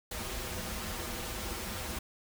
pink noise with comb filter, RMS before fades -38 dBFS, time 0.11-1.99 s, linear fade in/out 5 ms, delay 7 ms, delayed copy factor -0.8, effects none

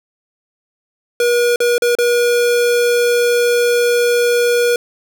square tone with dropouts, 480.4 Hz, B4, 48 cents flat, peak -12 dBFS, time 1.2-4.76 s, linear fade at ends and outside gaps 2 ms, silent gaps 1.56-1.603 / 1.781-1.821 / 1.952-1.986 s, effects none

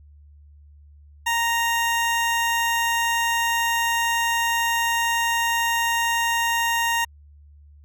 20% pulse tone, 931 Hz, A#5, 2 cents flat, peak -15 dBFS, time 1.26-7.05 s, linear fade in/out 10 ms, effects added 73 Hz sine -46 dBFS peak until 7.84 s

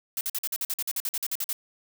blue noise bursts, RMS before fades -29 dBFS, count 16, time 0.17-1.53 s, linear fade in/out 2 ms, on 40 ms, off 48 ms, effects none

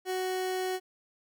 30% pulse tone, 371.6 Hz, F#4, 7 cents sharp, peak -27 dBFS, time 0.05-0.8 s, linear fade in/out 50 ms, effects none

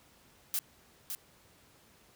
blue noise with echo, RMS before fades -32 dBFS, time 0.54-0.59 s, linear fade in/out 0 ms, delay 560 ms, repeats 1, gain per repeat -6 dB, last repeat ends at 1.15 s, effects pink hiss -62 dBFS RMS until 2.15 s + high-pass 60 Hz 12 dB/octave

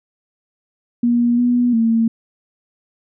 sine tone with pitch steps, 238.8 / 243.7 / 227.3 Hz, A#3 / B3 / A#3, +42 / -23 / -43 cents, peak -12 dBFS, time 1.03-2.08 s, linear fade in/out 5 ms, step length 350 ms, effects none

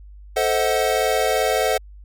square chord, A diminished seventh, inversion none, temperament equal with one note detuned, 440 / 523.3 / 638.3 / 740 Hz, A4 / C5 / Eb5 / Gb5, 0 / 0 / +44 / 0 cents, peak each -24 dBFS, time 0.36-1.78 s, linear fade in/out 10 ms, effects added 50 Hz sine -39 dBFS peak until 2.04 s

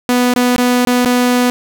sawtooth tone with dropouts, 246.9 Hz, B3, in tune, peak -6 dBFS, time 0.09-1.5 s, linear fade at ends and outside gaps 0 ms, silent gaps 0.338-0.361 / 0.562-0.582 / 0.85-0.872 / 1.048-1.057 s, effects none

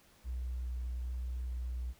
triangle tone with vibrato, 61.74 Hz, B1, in tune, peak -31 dBFS, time 0.24-1.94 s, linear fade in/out 50 ms, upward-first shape square, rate 1.2 Hz, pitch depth 9 cents each way, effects tanh soft clip ceiling -33 dBFS + pink hiss -64 dBFS RMS until 1.99 s

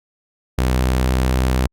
sawtooth tone with pitch glide, 63.4 to 63.84 Hz, B1 to C2, +46 to -42 cents, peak -11 dBFS, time 0.58-1.67 s, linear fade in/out 5 ms, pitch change +12 cents, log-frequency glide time 0.75-1.1 s, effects Opus 48 kbps

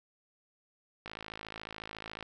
click train, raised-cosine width 0.3 ms, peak -25 dBFS, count 64, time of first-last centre 1.06-2.227 s, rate 54 Hz, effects none

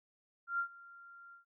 sine tone with ADSR envelope, 1387 Hz, F6, 12 cents flat, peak -30 dBFS, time 0.47-1.45 s, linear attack 120 ms, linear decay 87 ms, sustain -22 dB, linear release 120 ms, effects none

